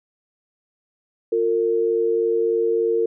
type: tone pair together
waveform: sine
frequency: 352.3 / 455.6 Hz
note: F4 / A#4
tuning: +15 / -40 cents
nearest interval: major third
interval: 445 cents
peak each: -23 / -18 dBFS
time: 1.32-3.06 s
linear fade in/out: 5 ms
effects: none